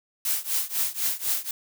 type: noise with tremolo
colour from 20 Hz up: blue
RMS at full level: -23 dBFS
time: 0.25-1.51 s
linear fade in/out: 2 ms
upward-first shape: triangle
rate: 4 Hz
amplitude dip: 95%
effects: none